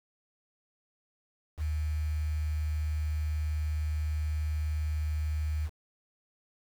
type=tone with quantisation; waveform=sine; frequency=76.6 Hz; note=D#2; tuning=27 cents flat; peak=-28 dBFS; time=1.57-5.7 s; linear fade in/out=50 ms; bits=8; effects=none